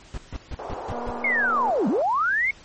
brown noise bursts, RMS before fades -30 dBFS, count 6, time 0.14-1.106 s, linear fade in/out 0 ms, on 36 ms, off 150 ms
white band-pass noise, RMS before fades -34 dBFS, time 0.59-2.02 s, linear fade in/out 0 ms, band 380 to 940 Hz, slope 24 dB/octave
click train, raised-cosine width 1 ms, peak -23 dBFS, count 188, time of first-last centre 0.92-1.699 s, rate 240 Hz
sine linear two-way sweep, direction down then up, 2217 to 179.9 to 2217 Hz, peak -19 dBFS, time 1.24-2.51 s, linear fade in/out 5 ms, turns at 1.88 s
effects pink hiss -49 dBFS RMS until 2.64 s + MP3 32 kbps

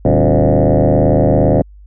sine tone with frequency modulation, 208.1 Hz, G#3, 4 cents sharp, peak -7 dBFS, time 0.05-1.62 s, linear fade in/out 2 ms, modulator 77.6 Hz, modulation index 5.8, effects tanh soft clip ceiling -3 dBFS + added 50 Hz sine -36 dBFS peak until 1.86 s

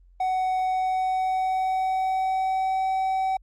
triangle tone with pitch glide, 747 to 761.8 Hz, F#5 to G5, +16 to -50 cents, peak -20 dBFS, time 0.2-3.37 s, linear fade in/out 5 ms, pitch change +34 cents, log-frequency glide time 0.64-2.87 s, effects added 44 Hz sine -51 dBFS peak until 3.42 s + Opus 32 kbps

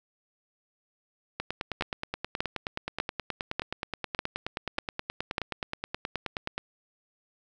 two click trains, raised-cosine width 0.3 ms, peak -11 / -15 dBFS, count 7 / 50, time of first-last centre 1.81-5.381 / 1.4-6.58 s, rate 1.68 / 9.46 Hz, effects none

